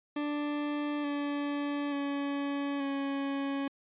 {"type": "tone with pitch steps", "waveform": "40% pulse", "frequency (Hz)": [293.7, 288, 282.4, 276.9], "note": ["D4", "D4", "C#4", "C#4"], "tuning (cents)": [0, -34, 32, -2], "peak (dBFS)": -30, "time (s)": [0.16, 3.68], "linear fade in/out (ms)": 5, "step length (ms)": 880, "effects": ["resampled to 8000 Hz"]}